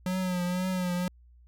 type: tone with vibrato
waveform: square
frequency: 181.7 Hz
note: F#3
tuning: 31 cents flat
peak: -28 dBFS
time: 0.06-1.08 s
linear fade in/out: 2 ms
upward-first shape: triangle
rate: 2 Hz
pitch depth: 52 cents each way
effects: added 60 Hz sine -53 dBFS peak until 1.47 s